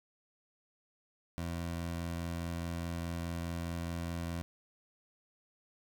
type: tone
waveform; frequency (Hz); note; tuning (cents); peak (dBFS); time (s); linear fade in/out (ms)
20% pulse; 84.8; E2; +50; -31; 1.38-4.42; 0
effects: none